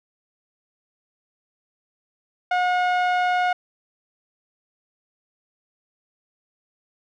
sawtooth tone with low-pass filter, 723 Hz, F#5, 40 cents flat, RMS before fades -21 dBFS, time 2.51-3.53 s, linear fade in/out 5 ms, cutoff 2200 Hz, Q 0.74, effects none

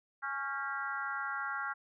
harmonic tone with a mistuned harmonic, 277.2 Hz, C#4, in tune, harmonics 3 / 4 / 5 / 6 / 7, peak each -43 / -42 / -37 / -41 / -47 dBFS, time 0.22-1.74 s, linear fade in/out 20 ms, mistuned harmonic 6, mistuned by -54 cents, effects none

